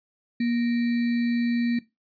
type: tone with sample-and-hold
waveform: sine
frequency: 237.6 Hz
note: A#3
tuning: 33 cents sharp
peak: -21 dBFS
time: 0.4-1.79 s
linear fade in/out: 5 ms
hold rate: 2100 Hz
effects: noise-tail reverb RT60 0.2 s tail -17 dB re dry + resampled to 11025 Hz